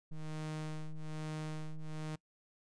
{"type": "ring-modulated tone", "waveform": "square", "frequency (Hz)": 77.5, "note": "D#2", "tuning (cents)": -6, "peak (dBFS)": -36, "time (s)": [0.11, 2.16], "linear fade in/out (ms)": 10, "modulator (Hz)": 78.1, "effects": ["noise-tail reverb RT60 0.1 s tail -23 dB re dry", "resampled to 22050 Hz"]}